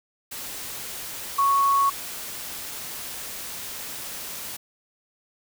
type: tone in noise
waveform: sine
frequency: 1108.7 Hz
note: C#6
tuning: in tune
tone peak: -17 dBFS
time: 1.38-1.9 s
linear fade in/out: 10 ms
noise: white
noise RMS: -35 dBFS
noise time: 0.31-4.57 s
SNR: +15 dB
effects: none